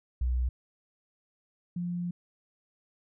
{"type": "tone pair in turn", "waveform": "sine", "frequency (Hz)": [62, 175.36], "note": ["B1", "F3"], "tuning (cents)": [7, 7], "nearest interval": "octave + tritone", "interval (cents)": 1800, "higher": "second", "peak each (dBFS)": [-25, -30], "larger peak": "first", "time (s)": [[0.21, 0.49], [1.76, 2.11]], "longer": "second", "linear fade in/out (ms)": 5, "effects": []}